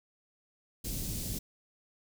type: band-stop noise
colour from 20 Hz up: pink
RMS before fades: -36 dBFS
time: 0.84-1.39 s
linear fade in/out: 10 ms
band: 260 to 5500 Hz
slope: 12 dB/octave
effects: none